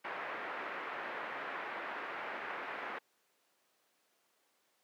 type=low-pass noise; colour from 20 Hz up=white; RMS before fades=-41 dBFS; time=0.04-2.99 s; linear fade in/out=10 ms; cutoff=2000 Hz; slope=24 dB/octave; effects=pink hiss -74 dBFS RMS until 4.83 s + high-pass 400 Hz 12 dB/octave